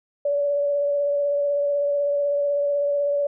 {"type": "tone with vibrato", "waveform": "sine", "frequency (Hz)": 573, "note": "D5", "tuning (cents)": -43, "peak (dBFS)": -19, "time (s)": [0.25, 3.27], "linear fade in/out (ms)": 5, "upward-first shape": "triangle", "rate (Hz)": 16, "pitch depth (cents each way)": 20, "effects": []}